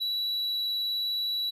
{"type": "tone with vibrato", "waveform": "triangle", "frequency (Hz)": 3927, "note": "B7", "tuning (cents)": -11, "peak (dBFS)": -26, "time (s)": [0, 1.51], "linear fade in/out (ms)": 20, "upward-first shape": "triangle", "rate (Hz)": 19, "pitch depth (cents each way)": 9, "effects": []}